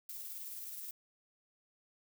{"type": "noise with tremolo", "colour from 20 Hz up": "violet", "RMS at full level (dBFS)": -44, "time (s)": [0.09, 0.91], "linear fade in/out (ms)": 2, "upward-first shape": "square", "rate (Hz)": 19, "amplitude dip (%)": 25, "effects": []}